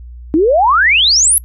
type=exponential sweep; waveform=sine; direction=up; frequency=295.3 to 11530 Hz; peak=-7 dBFS; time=0.34-1.38 s; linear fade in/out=0 ms; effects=noise-tail reverb RT60 0.1 s tail -24 dB re dry + added 60 Hz sine -29 dBFS peak until 1.44 s